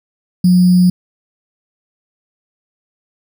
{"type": "tone with sample-and-hold", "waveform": "sine", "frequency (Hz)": 180, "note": "F#3", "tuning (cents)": -47, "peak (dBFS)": -6, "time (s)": [0.44, 0.9], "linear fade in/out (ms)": 5, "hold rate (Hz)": 4900, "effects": []}